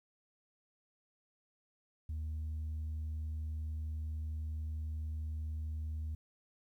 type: tone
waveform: sine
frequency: 77.78 Hz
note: D#2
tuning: in tune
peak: -34 dBFS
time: 2.09-6.15 s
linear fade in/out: 5 ms
effects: tanh soft clip ceiling -35 dBFS + 12-bit